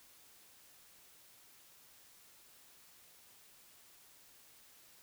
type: silence
effects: white hiss -62 dBFS RMS until 5.02 s